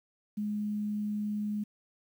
sine tone with quantisation, 209.2 Hz, G#3, 13 cents sharp, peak -30 dBFS, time 0.37-1.64 s, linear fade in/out 10 ms, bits 10, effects none

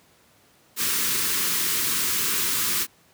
white band-stop noise, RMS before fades -24 dBFS, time 0.76-2.87 s, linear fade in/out 50 ms, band 460 to 990 Hz, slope 48 dB/octave, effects pink hiss -58 dBFS RMS until 3.13 s + high-pass 100 Hz 12 dB/octave

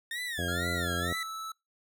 30% pulse tone with vibrato, 1799 Hz, A6, 38 cents sharp, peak -31 dBFS, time 0.11-1.23 s, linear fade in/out 2 ms, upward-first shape sine, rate 2.1 Hz, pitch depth 180 cents each way
harmonic tone, 87.31 Hz, F2, in tune, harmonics 1 / 2 / 3 / 4 / 5 / 6 / 7 / 8, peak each -35 / -38 / -40 / -41 / -42 / -43 / -43 / -44 dBFS, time 0.38-1.13 s, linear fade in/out 5 ms
square tone with pitch glide, 1396.9 to 1310.9 Hz, F6 to E6, 0 to -10 cents, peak -37 dBFS, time 0.48-1.52 s, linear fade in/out 5 ms, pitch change -110 cents, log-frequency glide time 0.81-1.12 s
effects noise-tail reverb RT60 0.2 s tail -24 dB re dry

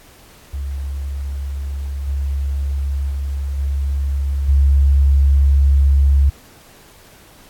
sine tone with level steps, 69.3 Hz, C#2, in tune, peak -21 / -17 / -19 / -16 / -9 dBFS, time 0.53-6.3 s, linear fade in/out 10 ms, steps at 2.07 / 3.1 / 3.58 / 4.48 s, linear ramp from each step 10 ms, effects pink hiss -46 dBFS RMS until 7.49 s + AAC 64 kbps

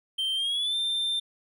triangle tone with pitch glide, 3136 to 3582 Hz, G7 to A7, 0 to +30 cents, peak -24 dBFS, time 0.18-1.2 s, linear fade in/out 10 ms, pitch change +230 cents, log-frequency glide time 0.35-0.76 s, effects none

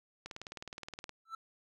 click train, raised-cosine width 0.2 ms, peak -26 dBFS, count 17, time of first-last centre 0.26-1.093 s, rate 19.2 Hz
triangle tone with exponential growth, 1329 Hz, E6, 14 cents sharp, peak -34 dBFS, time 1.25-1.35 s, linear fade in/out 5 ms, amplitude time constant 21 ms
effects none

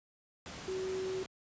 sine tone in noise, 376.6 Hz, F#4, 31 cents sharp, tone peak -34 dBFS, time 0.68-1.23 s, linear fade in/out 0 ms, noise pink, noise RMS -45 dBFS, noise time 0.46-1.26 s, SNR +8 dB, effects high-pass 80 Hz 12 dB/octave + resampled to 16000 Hz

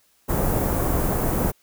pink band-stop noise, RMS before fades -22 dBFS, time 0.28-1.52 s, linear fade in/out 20 ms, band 910 to 15000 Hz, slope 12 dB/octave, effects white hiss -62 dBFS RMS until 1.62 s

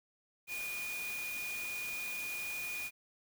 sine tone in noise, 2449 Hz, D#7, 28 cents flat, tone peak -38 dBFS, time 0.47-2.91 s, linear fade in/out 50 ms, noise white, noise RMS -45 dBFS, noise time 0.47-2.91 s, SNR +4 dB, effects none

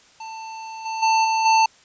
square tone with level steps, 890 Hz, A5, 20 cents sharp, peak -33 / -26 / -16 / -19 / -14 dBFS, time 0.2-1.66 s, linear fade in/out 5 ms, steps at 0.85 / 1.02 / 1.24 / 1.45 s, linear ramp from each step 10 ms, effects white hiss -53 dBFS RMS until 1.84 s + resampled to 16000 Hz

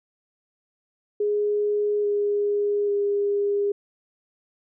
sine tone with pitch steps, 415.3 / 410.5 / 405.8 Hz, G#4 / G#4 / G#4, 0 / -20 / -40 cents, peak -20 dBFS, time 1.2-3.72 s, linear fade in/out 5 ms, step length 840 ms, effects none

